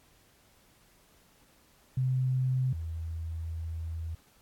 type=tone pair in turn; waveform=sine; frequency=129.2 / 81.7 Hz; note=C3 / E2; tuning=-21 / -15 cents; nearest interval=minor sixth; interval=794 cents; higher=first; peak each=-25 / -33 dBFS; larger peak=first; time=1.97-2.73 / 2.73-4.15 s; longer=second; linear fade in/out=5 ms; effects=pink hiss -63 dBFS RMS until 4.41 s + AAC 64 kbps